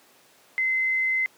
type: tone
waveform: sine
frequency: 2058 Hz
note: C7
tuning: 29 cents flat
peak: -21 dBFS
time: 0.58-1.26 s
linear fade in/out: 0 ms
effects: pink hiss -56 dBFS RMS until 1.37 s + high-pass 300 Hz 12 dB/octave